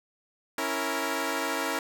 10% pulse chord, A# diminished, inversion first, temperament equal, 277.2 / 329.6 / 466.2 Hz, C#4 / E4 / A#4, 0 / 0 / 0 cents, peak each -24 dBFS, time 0.58-1.79 s, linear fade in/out 2 ms, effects none

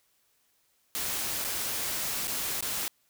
white noise with dropouts, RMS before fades -32 dBFS, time 0.95-2.88 s, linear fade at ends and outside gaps 0 ms, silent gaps 1.442-1.447 / 2.272-2.279 / 2.608-2.625 s, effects white hiss -70 dBFS RMS until 3.09 s

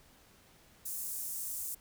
pink high-pass noise, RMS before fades -39 dBFS, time 0.85-1.75 s, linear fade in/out 10 ms, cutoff 7900 Hz, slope 24 dB/octave, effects pink hiss -62 dBFS RMS until 1.8 s

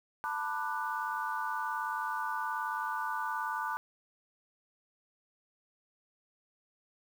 sine chord, B minor seventh, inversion third, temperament just, 889 / 987.8 / 1185.3 / 1481.6 Hz, A5 / B5 / D6 / F#6, +18 / 0 / +16 / +2 cents, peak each -37 / -38 / -38 / -38 dBFS, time 0.24-3.77 s, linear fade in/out 0 ms, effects 9-bit

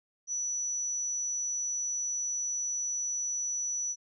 sine tone, 5920 Hz, F#8, in tune, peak -30 dBFS, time 0.27-3.96 s, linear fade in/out 50 ms, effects none

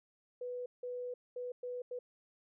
sine tone bursts at uneven times, 493.9 Hz, B4, in tune, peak -38 dBFS, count 5, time 0.41-0.66 / 0.83-1.14 / 1.36-1.52 / 1.63-1.82 / 1.91-1.99 s, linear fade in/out 5 ms, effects none

